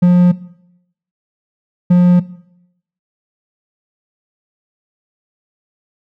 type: tone pair in turn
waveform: triangle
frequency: 177.8 / 177.8 Hz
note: F3 / F3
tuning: +31 / +31 cents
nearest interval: unison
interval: 0 cents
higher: neither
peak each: -3 dBFS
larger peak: neither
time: 0.02-0.32 / 1.9-2.2 s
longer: neither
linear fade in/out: 10 ms
effects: noise-tail reverb RT60 0.8 s tail -18 dB re dry